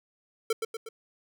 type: tone with echo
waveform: square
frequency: 450.4 Hz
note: A4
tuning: 40 cents sharp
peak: -24 dBFS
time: 0.5-0.53 s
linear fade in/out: 5 ms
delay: 120 ms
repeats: 3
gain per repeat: -5 dB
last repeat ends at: 0.89 s
effects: none